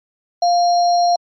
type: tone with sample-and-hold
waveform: sine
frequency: 700 Hz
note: F5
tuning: 4 cents sharp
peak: -11 dBFS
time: 0.42-1.16 s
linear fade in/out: 5 ms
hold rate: 4900 Hz
effects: MP3 32 kbps